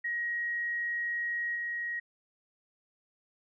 sine tone with level steps, 1892 Hz, A#6, 25 cents sharp, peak -30 / -32 dBFS, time 0.04-2 s, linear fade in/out 10 ms, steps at 1.55 s, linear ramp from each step 10 ms, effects none

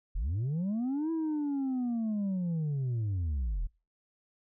sine linear two-way sweep, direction up then down, 35.08 to 329.6 to 35.08 Hz, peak -26 dBFS, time 0.15-3.67 s, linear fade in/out 10 ms, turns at 1.11 s, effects noise-tail reverb RT60 0.3 s tail -25 dB re dry + tanh soft clip ceiling -28 dBFS

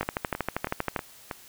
two click trains, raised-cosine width 0.5 ms, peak -16 / -11 dBFS, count 5 / 13, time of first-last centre 0.03-1.312 / 0.01-0.962 s, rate 3.12 / 12.6 Hz, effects white hiss -51 dBFS RMS until 1.48 s

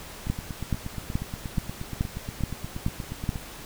two click trains, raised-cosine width 5 ms, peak -12 / -20 dBFS, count 8 / 27, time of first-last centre 0.3-3.291 / 0.27-3.358 s, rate 2.34 / 8.42 Hz, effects pink hiss -42 dBFS RMS until 3.65 s

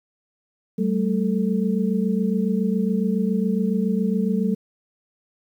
sine tone cluster, 191.3 / 218.5 / 442.9 Hz, G3 / A3 / A4, -42 / -12 / +11 cents, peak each -21 / -23 / -28 dBFS, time 0.78-4.55 s, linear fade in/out 10 ms, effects 9-bit

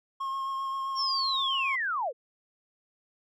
triangle tone with vibrato, 1078 Hz, C#6, 49 cents flat, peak -28 dBFS, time 0.2-1.76 s, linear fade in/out 10 ms, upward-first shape triangle, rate 7.6 Hz, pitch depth 18 cents each way
sine linear sweep, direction down, 5588 to 430.7 Hz, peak -27 dBFS, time 0.95-2.13 s, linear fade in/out 50 ms
effects none

